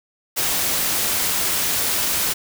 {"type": "noise", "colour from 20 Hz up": "white", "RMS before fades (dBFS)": -21, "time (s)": [0.36, 2.34], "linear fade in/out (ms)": 20, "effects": []}